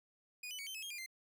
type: tone with pitch steps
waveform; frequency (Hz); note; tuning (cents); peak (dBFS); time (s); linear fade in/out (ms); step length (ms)
sawtooth; 2467 / 3001 / 2243 / 3101 / 2585 / 3236 / 2407 / 2085; D#7 / F#7 / C#7 / G7 / E7 / G#7 / D7 / C7; -15 / +24 / +20 / -19 / -34 / -46 / +42 / -7; -40; 0.43-1.062; 5; 79
effects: none